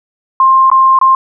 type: tone with dropouts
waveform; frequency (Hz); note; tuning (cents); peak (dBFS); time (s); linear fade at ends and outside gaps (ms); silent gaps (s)
sine; 1057; C6; +17; -4; 0.4-1.15; 2; 0.701-0.715 / 0.989-1.013
effects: none